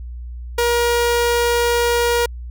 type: tone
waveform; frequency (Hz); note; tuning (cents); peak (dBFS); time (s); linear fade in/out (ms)
sawtooth; 475.3; A#4; +34; -11; 0.58-2.26; 5
effects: added 60 Hz sine -28 dBFS peak until 2.5 s